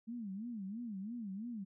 sine tone with vibrato, 214.5 Hz, A3, 44 cents flat, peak -40 dBFS, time 0.07-1.65 s, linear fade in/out 20 ms, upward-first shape sine, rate 3 Hz, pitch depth 220 cents each way, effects none

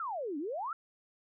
sine exponential two-way sweep, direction down then up, 1397 to 273.9 to 1397 Hz, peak -34 dBFS, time 0-0.73 s, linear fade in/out 2 ms, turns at 0.38 s, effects none

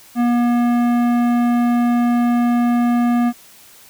sine tone with tanh clipping, 240 Hz, B3, 49 cents flat, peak -15 dBFS, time 0.15-3.33 s, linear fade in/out 50 ms, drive 15 dB, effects white hiss -45 dBFS RMS until 3.89 s

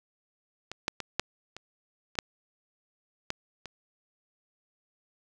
clicks, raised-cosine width 0.2 ms, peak -20 / -10 / -17 / -8 / -24 / -29 / -7 / -13 / -23 dBFS, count 9, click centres 0.716 / 0.881 / 1.003 / 1.196 / 1.566 / 2.154 / 2.188 / 3.304 / 3.657 s, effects none

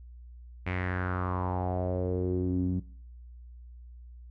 sawtooth tone with low-pass filter sweep, 91.2 Hz, F#2, 24 cents flat, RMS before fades -30 dBFS, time 0.66-2.8 s, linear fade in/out 10 ms, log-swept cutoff 2300 to 220 Hz, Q 4.5, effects noise-tail reverb RT60 0.6 s tail -22 dB re dry + added 60 Hz sine -45 dBFS peak until 4.3 s

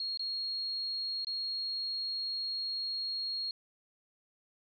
sine tone with dropouts, 4282 Hz, C8, 39 cents sharp, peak -33 dBFS, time 0-3.51 s, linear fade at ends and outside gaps 2 ms, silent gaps 0.174-0.194 / 1.247-1.269 s, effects none

